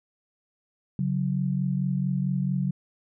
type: tone pair together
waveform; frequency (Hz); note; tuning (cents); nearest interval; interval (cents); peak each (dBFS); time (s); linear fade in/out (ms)
sine; 140 / 184.49; C#3 / F#3; +18 / -5; perfect fourth; 477; -26; 0.99-2.71; 2
effects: none